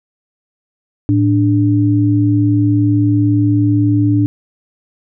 sine tone pair together, 110 / 293.7 Hz, A2 / D4, 0 / 0 cents, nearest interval octave + perfect fourth, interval 1700 cents, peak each -12 dBFS, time 1.09-4.26 s, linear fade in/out 0 ms, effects none

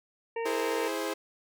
harmonic tone, 459.6 Hz, A#4, 25 cents flat, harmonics 1 / 2 / 4 / 5 / 6, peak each -31 / -37 / -43 / -45 / -47 dBFS, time 0.36-0.88 s, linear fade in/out 5 ms
sawtooth chord, E augmented, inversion none, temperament equal with one note detuned, 327.5 / 415.3 / 523.3 Hz, E4 / G#4 / B#4, -11 / 0 / 0 cents, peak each -31 dBFS, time 0.45-1.14 s, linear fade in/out 10 ms
effects none

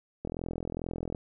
click train, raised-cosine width 2 ms, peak -21 dBFS, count 39, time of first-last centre 0.25-1.148 s, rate 42.3 Hz, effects none

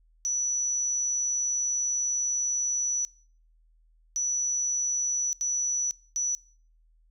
sine tone bursts at uneven times, 5920 Hz, F#8, in tune, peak -25 dBFS, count 4, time 0.25-3.05 / 4.16-5.33 / 5.41-5.91 / 6.16-6.35 s, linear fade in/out 0 ms, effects noise-tail reverb RT60 0.5 s tail -24 dB re dry + added 40 Hz sine -59 dBFS peak until 7.1 s

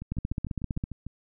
two click trains, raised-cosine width 5 ms, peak -24 / -17 dBFS, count 8 / 12, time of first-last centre 0.02-1.066 / 0.12-0.839 s, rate 6.69 / 15.3 Hz, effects none

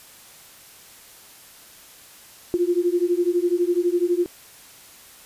sine beating tone pair, 345.2 / 357.2 Hz, F4 / F4, -20 / +39 cents, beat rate 12 Hz, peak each -21 dBFS, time 2.54-4.26 s, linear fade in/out 0 ms, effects white hiss -47 dBFS RMS until 5.25 s + resampled to 32000 Hz

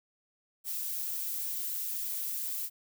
violet noise with amplitude modulation, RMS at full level -34 dBFS, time 0.64-2.7 s, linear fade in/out 50 ms, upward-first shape sine, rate 171 Hz, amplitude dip 25%, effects none

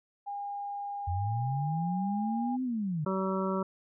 sine tone, 810 Hz, G#5, 43 cents flat, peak -34 dBFS, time 0.26-2.57 s, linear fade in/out 20 ms
sine linear two-way sweep, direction up then down, 82.4 to 260 to 142.9 Hz, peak -29 dBFS, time 1.07-3.05 s, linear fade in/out 10 ms, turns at 2.63 s
harmonic tone, 190.5 Hz, G3, 49 cents flat, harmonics 1 / 2 / 3 / 5 / 6 / 7, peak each -31 / -34 / -36 / -38 / -39 / -39 dBFS, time 3.06-3.63 s, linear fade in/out 5 ms
effects none

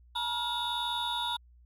triangle tone cluster, 876 / 957 / 1410 / 3489 / 3756 Hz, A5 / A#5 / F6 / A7 / A#7, -8 / +45 / +16 / -15 / +12 cents, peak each -40 / -32 / -40 / -35 / -34 dBFS, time 0.15-1.37 s, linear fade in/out 10 ms, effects added 60 Hz sine -55 dBFS peak until 1.65 s

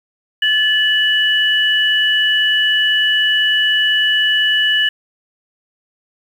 sine tone pair together, 1732 / 2950 Hz, A6 / F#7, -28 / -6 cents, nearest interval major sixth, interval 922 cents, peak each -15 / -14 dBFS, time 0.42-4.89 s, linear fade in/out 5 ms, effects 7-bit

